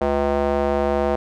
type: tone with band-pass filter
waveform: square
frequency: 70.9 Hz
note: C#2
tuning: 40 cents sharp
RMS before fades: -20 dBFS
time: 0.01-1.16 s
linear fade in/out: 5 ms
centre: 610 Hz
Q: 1.8
effects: none